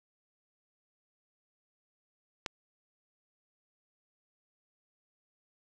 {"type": "click", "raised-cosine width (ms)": 0.2, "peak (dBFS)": -16, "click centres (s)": 2.462, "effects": []}